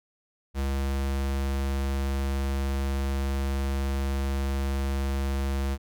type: tone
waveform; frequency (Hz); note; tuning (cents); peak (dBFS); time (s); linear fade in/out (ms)
square; 68.3; C#2; -25; -26; 0.54-5.78; 50
effects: none